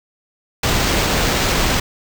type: noise with sample-and-hold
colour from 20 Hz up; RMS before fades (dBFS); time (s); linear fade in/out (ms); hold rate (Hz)
pink; -17; 0.63-1.8; 5; 11025
effects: none